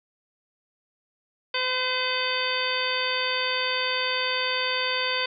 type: harmonic tone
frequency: 510 Hz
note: C5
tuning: 44 cents flat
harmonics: 1 / 2 / 3 / 4 / 5 / 6 / 7 / 9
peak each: -32 / -32 / -32 / -32 / -32 / -32 / -32 / -32 dBFS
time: 1.54-5.26 s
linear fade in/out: 5 ms
effects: none